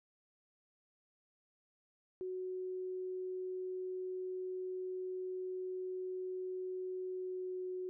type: tone with pitch glide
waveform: sine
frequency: 370 to 367.7 Hz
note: F#4 to F#4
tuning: 0 to -11 cents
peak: -38 dBFS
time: 2.21-7.89 s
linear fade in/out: 0 ms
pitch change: -11 cents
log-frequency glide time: 7.07-7.69 s
effects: none